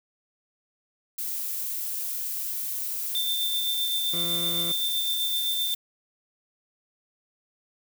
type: noise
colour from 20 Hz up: violet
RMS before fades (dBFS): -31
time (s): 1.18-5.75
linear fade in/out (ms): 5
type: tone with tremolo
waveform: triangle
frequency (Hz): 3569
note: A7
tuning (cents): +24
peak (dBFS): -23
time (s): 3.15-5.74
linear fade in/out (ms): 0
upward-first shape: sine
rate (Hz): 7.8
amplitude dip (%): 35
type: tone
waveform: 20% pulse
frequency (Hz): 170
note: F3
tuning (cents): -46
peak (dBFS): -29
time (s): 4.13-4.72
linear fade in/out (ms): 5
effects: none